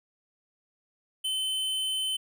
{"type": "tone", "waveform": "square", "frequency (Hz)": 3060, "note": "G7", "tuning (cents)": -42, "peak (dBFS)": -28, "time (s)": [1.24, 2.17], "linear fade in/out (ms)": 10, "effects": []}